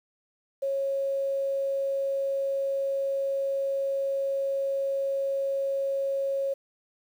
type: tone with quantisation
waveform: sine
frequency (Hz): 548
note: C#5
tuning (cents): -20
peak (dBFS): -25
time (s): 0.62-6.54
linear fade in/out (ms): 10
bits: 9
effects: none